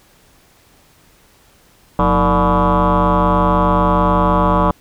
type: tone with frequency modulation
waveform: sine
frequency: 587.3 Hz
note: D5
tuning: in tune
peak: -9 dBFS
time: 1.99-4.71 s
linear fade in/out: 2 ms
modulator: 136 Hz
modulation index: 4.4
effects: tanh soft clip ceiling -7 dBFS + pink hiss -51 dBFS RMS until 4.8 s